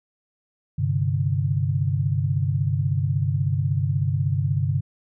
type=chord; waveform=sine; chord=G suspended fourth; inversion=none; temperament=just; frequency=98 / 130.67 / 147 Hz; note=G2 / C3 / D3; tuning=0 / -2 / +2 cents; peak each=-24 dBFS; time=0.78-4.81 s; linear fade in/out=10 ms; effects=none